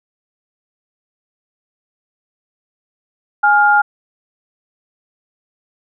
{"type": "tone pair together", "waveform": "sine", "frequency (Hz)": [830.6, 1406.2], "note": ["G#5", "F6"], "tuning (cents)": [0, 11], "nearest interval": "major sixth", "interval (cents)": 911, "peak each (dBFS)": -11, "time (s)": [3.43, 3.82], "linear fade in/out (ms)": 10, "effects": []}